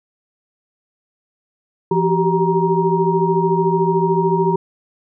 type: tone cluster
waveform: sine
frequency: 169.4 / 378.5 / 392.1 / 941 Hz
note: E3 / F#4 / G4 / A#5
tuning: +48 / +39 / 0 / +16 cents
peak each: -19 dBFS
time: 1.91-4.56 s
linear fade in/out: 5 ms
effects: none